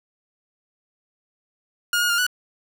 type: tone with pitch steps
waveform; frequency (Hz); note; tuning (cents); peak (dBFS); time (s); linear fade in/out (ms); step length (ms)
sawtooth; 1427 / 1438 / 1403 / 1477; F6 / F#6 / F6 / F#6; +37 / -50 / +8 / -3; -15; 1.93-2.266; 2; 84
effects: none